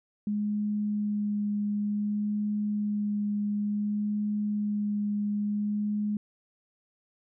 sine tone with vibrato, 207.7 Hz, G#3, in tune, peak -26 dBFS, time 0.27-6.17 s, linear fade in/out 2 ms, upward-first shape sine, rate 0.56 Hz, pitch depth 10 cents each way, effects none

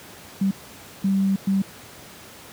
sine tone bursts at uneven times, 194.5 Hz, G3, 13 cents flat, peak -17 dBFS, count 3, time 0.41-0.51 / 1.04-1.36 / 1.47-1.62 s, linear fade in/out 5 ms, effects pink hiss -43 dBFS RMS until 2.52 s + high-pass 100 Hz 12 dB/octave

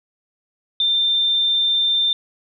sine tone, 3585 Hz, A7, 32 cents sharp, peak -15 dBFS, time 0.8-2.13 s, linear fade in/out 2 ms, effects none

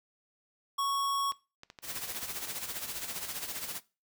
square tone, 1108.7 Hz, C#6, in tune, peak -29 dBFS, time 0.78-1.32 s, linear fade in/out 10 ms
clicks, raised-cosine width 0.2 ms, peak -29 dBFS, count 9, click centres 1.321 / 1.634 / 1.701 / 1.788 / 1.973 / 2.077 / 2.148 / 2.231 / 2.474 s
white noise with tremolo, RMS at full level -36 dBFS, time 1.82-3.81 s, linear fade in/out 50 ms, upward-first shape sine, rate 15 Hz, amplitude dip 60%
effects noise-tail reverb RT60 0.3 s tail -20 dB re dry

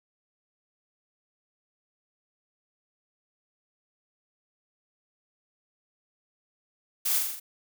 blue noise with echo, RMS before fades -27 dBFS, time 7.05-7.19 s, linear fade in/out 10 ms, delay 42 ms, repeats 5, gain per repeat -3 dB, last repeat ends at 7.4 s, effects none

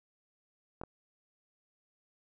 clicks, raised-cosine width 1 ms, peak -27 dBFS, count 2, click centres 0.814 / 0.836 s, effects none

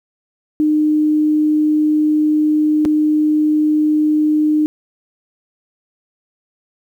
sine tone with dropouts, 304.6 Hz, D#4, 37 cents flat, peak -11 dBFS, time 0.6-4.66 s, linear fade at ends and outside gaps 0 ms, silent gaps 2.851-2.857 s, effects 8-bit

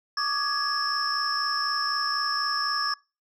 sine tone cluster, 1146 / 1210 / 1675 / 5210 / 5440 Hz, D6 / D#6 / G#6 / E8 / F8, -43 / -49 / +14 / -21 / -46 cents, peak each -30 dBFS, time 0.17-2.94 s, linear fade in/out 5 ms, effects noise-tail reverb RT60 0.3 s tail -25 dB re dry + tanh soft clip ceiling -16 dBFS

